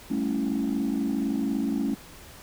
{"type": "chord", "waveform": "sine", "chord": "A dominant seventh", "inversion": "third", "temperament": "equal", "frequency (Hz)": [196, 220, 277.2, 329.6], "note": ["G3", "A3", "C#4", "E4"], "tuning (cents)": [0, 0, 0, 0], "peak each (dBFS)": [-32, -27, -26, -32], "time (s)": [0.1, 1.95], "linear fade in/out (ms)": 10, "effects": ["tanh soft clip ceiling -19 dBFS", "pink hiss -47 dBFS RMS until 2.42 s"]}